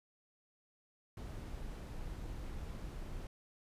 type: noise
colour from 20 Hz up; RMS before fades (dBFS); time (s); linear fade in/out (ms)
brown; -44; 1.17-3.27; 2
effects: resampled to 32000 Hz